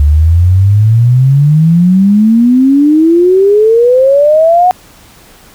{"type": "exponential sweep", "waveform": "sine", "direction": "up", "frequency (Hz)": [70.9, 740], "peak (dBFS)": -3, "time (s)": [0, 4.71], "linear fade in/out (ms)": 0, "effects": ["pink hiss -39 dBFS RMS until 5.54 s"]}